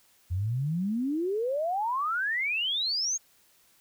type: exponential sweep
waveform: sine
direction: up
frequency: 84.7 to 6700 Hz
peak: -26 dBFS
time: 0.3-3.18 s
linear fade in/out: 20 ms
effects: white hiss -63 dBFS RMS until 3.8 s